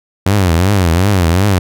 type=tone with vibrato; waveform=sawtooth; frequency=91.7 Hz; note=F#2; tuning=15 cents flat; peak=-5 dBFS; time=0.26-1.59 s; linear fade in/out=5 ms; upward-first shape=triangle; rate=2.7 Hz; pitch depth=240 cents each way; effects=none